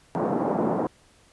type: band-pass noise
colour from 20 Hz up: pink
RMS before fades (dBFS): -25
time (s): 0.15-0.87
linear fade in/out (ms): 0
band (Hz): 180 to 950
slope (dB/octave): 24
effects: pink hiss -58 dBFS RMS until 1.32 s + resampled to 24000 Hz